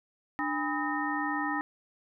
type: tone cluster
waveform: sine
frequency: 296.7 / 811 / 993 / 1268 / 1834 Hz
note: D4 / G#5 / B5 / D#6 / A#6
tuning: +18 / -41 / +9 / +32 / -29 cents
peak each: -33 / -35 / -37 / -36 / -34 dBFS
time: 0.39-1.61 s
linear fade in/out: 0 ms
effects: none